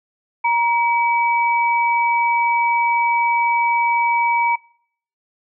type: tone pair together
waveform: sine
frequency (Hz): 942 / 2288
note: A#5 / D7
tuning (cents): +18 / -46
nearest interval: octave + minor third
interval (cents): 1536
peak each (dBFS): -15 / -20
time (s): 0.44-4.56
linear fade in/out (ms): 10
effects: noise-tail reverb RT60 0.6 s tail -24 dB re dry